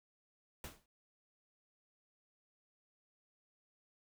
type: noise with exponential decay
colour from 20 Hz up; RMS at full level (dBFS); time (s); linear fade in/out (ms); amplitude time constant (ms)
pink; -43; 0.64-0.86; 2; 47
effects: none